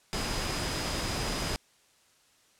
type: tone in noise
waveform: sine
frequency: 4978 Hz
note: D#8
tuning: in tune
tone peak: -40 dBFS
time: 0.13-1.56 s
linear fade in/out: 0 ms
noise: pink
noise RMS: -32 dBFS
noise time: 0.13-1.56 s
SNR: -11 dB
effects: white hiss -64 dBFS RMS until 2.59 s + low-pass 9000 Hz 12 dB/octave